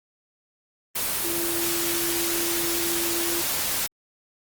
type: tone in noise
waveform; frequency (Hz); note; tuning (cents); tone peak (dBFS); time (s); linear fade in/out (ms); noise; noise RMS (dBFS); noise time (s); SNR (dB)
sine; 340.5; F4; -44; -29; 1.24-3.42; 10; white; -26; 0.95-3.87; -6
effects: Opus 24 kbps